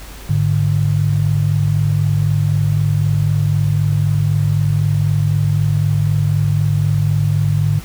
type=tone pair together; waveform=sine; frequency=104 / 147.93 Hz; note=G#2 / D3; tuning=+3 / +13 cents; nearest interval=tritone; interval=610 cents; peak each=-15 dBFS; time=0.29-7.8 s; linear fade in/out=10 ms; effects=added 50 Hz sine -34 dBFS peak until 7.84 s + pink hiss -37 dBFS RMS until 7.84 s